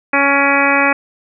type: harmonic tone with a mistuned harmonic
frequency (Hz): 279.4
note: C#4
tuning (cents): +14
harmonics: 1 / 2 / 3 / 4 / 5 / 6 / 7 / 8 / 9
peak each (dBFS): -19 / -19 / -19 / -19 / -19 / -19 / -19 / -19 / -19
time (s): 0.13-0.93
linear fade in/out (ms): 5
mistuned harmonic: 8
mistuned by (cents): +38
effects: none